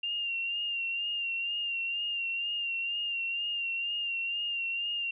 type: tone with vibrato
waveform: sine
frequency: 2783 Hz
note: F7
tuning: 7 cents flat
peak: -30 dBFS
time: 0.03-5.11 s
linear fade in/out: 5 ms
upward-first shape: sine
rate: 2.1 Hz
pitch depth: 39 cents each way
effects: none